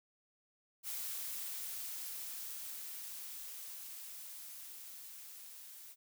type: noise with level ramp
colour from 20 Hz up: blue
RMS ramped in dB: -41 to -53 dBFS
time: 0.83-5.96 s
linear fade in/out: 50 ms
effects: none